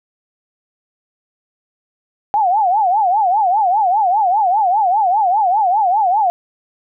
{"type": "tone with vibrato", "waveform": "sine", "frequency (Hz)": 788, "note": "G5", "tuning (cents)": 9, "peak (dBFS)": -11, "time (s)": [2.34, 6.3], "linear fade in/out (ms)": 0, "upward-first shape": "triangle", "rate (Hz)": 5, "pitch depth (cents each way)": 240, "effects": []}